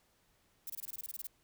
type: noise bursts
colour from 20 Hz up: violet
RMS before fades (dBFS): -42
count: 12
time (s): 0.67-1.27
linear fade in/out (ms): 2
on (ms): 28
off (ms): 24
effects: pink hiss -72 dBFS RMS until 1.43 s